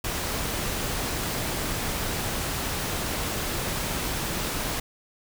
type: noise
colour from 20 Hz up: pink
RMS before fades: -29 dBFS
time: 0.04-4.8 s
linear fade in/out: 5 ms
effects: none